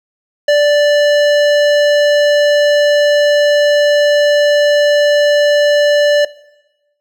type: tone with hard clipping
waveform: sine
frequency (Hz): 586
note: D5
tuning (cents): -4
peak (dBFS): -9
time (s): 0.48-6.25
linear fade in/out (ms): 5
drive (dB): 15
effects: noise-tail reverb RT60 1.0 s tail -20 dB re dry